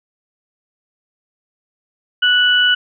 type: tone pair together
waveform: sine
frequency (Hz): 1475.3 / 2960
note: F#6 / F#7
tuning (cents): -5 / 0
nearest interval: octave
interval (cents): 1205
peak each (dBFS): -13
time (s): 2.22-2.75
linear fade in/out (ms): 10
effects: none